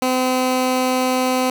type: tone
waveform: 15% pulse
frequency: 256 Hz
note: C4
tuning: 38 cents flat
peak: -10 dBFS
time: 0.02-1.5 s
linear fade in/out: 2 ms
effects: none